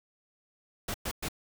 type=noise bursts; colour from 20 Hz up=pink; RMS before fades=-34 dBFS; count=3; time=0.88-1.286 s; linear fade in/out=5 ms; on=62 ms; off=110 ms; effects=none